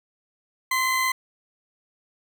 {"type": "tone pair together", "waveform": "40% pulse", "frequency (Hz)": [1046.5, 2036], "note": ["C6", "C7"], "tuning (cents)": [0, -48], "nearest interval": "octave", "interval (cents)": 1152, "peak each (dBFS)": -23, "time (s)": [0.71, 1.12], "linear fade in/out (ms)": 5, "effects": []}